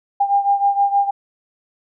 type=beating tone pair; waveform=sine; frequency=800 / 806.4 Hz; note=G5 / G5; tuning=+35 / +49 cents; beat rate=6.4 Hz; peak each=-15 / -19 dBFS; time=0.2-1.11 s; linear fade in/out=10 ms; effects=none